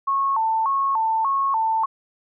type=tone with vibrato; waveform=sine; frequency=987.8 Hz; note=B5; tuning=in tune; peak=-18 dBFS; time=0.07-1.86 s; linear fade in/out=10 ms; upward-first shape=square; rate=1.7 Hz; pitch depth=180 cents each way; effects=none